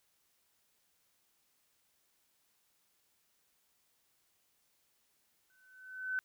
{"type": "tone with exponential growth", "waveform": "sine", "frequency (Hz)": 1517, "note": "F#6", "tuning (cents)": 43, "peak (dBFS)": -30, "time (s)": [5.5, 6.19], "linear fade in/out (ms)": 0, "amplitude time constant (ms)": 150, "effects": ["white hiss -75 dBFS RMS until 6.24 s"]}